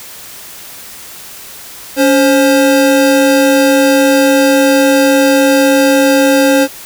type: tone pair together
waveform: square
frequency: 280.8 / 530 Hz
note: C#4 / C5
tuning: +22 / +22 cents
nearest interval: major seventh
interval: 1100 cents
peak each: -10 dBFS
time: 1.96-6.68 s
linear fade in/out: 50 ms
effects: white hiss -31 dBFS RMS until 6.85 s